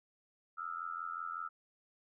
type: tone with amplitude modulation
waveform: sine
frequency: 1318.5 Hz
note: E6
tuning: in tune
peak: -34 dBFS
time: 0.57-1.49 s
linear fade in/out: 20 ms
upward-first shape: sine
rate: 85.4 Hz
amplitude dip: 100%
effects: none